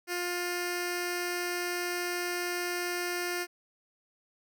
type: tone with notch filter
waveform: 10% pulse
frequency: 353.4 Hz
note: F4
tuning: 21 cents sharp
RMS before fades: -33 dBFS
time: 0.07-3.47 s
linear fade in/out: 50 ms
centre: 920 Hz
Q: 1.1
effects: none